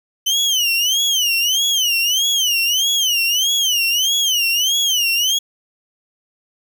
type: tone with vibrato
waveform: 30% pulse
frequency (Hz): 3023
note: F#7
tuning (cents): +36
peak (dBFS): -12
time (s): 0.26-5.39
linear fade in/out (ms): 10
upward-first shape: sine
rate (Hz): 1.6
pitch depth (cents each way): 180
effects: none